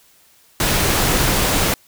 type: noise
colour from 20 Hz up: pink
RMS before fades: -17 dBFS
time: 0.6-1.74 s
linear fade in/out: 2 ms
effects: white hiss -53 dBFS RMS until 1.87 s

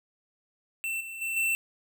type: tone with level steps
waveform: square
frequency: 2684 Hz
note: E7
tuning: 31 cents sharp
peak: -30 / -38 / -30 / -25 dBFS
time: 0.84-1.55 s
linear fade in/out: 0 ms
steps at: 1 / 1.21 / 1.36 s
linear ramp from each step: 10 ms
effects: none

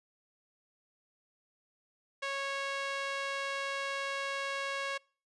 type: tone with band-pass filter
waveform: sawtooth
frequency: 551 Hz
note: C#5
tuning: 11 cents flat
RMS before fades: -36 dBFS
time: 2.22-4.98 s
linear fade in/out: 10 ms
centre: 2200 Hz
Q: 0.89
effects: noise-tail reverb RT60 0.4 s tail -26 dB re dry + resampled to 24000 Hz

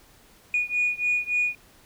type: beating tone pair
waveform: sine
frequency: 2454 / 2457.5 Hz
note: D#7 / D#7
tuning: -25 / -22 cents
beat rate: 3.5 Hz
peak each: -24 / -25 dBFS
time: 0.54-1.55 s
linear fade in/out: 2 ms
effects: tanh soft clip ceiling -16 dBFS + pink hiss -55 dBFS RMS until 1.85 s

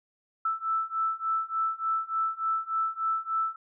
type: beating tone pair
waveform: sine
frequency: 1318.5 / 1321.9 Hz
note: E6 / E6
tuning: 0 / +4 cents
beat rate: 3.4 Hz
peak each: -30 / -29 dBFS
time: 0.45-3.56 s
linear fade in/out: 5 ms
effects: none

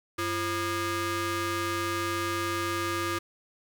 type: ring-modulated tone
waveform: sawtooth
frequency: 436.5 Hz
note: A4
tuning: 14 cents flat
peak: -21 dBFS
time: 0.18-3.19 s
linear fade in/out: 10 ms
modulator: 778 Hz
effects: none

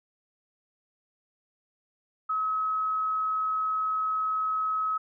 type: tone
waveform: sine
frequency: 1281 Hz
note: E6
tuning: 50 cents flat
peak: -25 dBFS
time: 2.29-4.98 s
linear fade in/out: 10 ms
effects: none

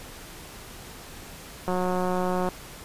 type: click train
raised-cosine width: 1 ms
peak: -14 dBFS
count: 148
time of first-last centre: 1.68-2.488 s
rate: 182 Hz
effects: pink hiss -43 dBFS RMS until 2.84 s + resampled to 32000 Hz

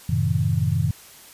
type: chord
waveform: sine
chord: F# diminished seventh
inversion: none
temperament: just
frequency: 92.5 / 111 / 133.2 / 159.84 Hz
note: F#2 / A2 / C3 / Eb3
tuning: 0 / +16 / +31 / +47 cents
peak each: -24 dBFS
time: 0.09-0.91 s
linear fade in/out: 5 ms
effects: white hiss -46 dBFS RMS until 1.33 s + resampled to 32000 Hz

